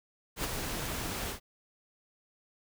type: noise with ADSR envelope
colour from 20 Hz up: pink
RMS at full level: -31 dBFS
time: 0.36-1.4 s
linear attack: 83 ms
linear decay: 14 ms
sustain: -5 dB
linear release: 98 ms
effects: none